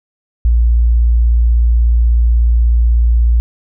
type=tone; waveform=sine; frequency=58.2 Hz; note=A#1; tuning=2 cents flat; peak=-7 dBFS; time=0.45-3.4 s; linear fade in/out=0 ms; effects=none